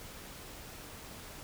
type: silence
effects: pink hiss -48 dBFS RMS until 1.43 s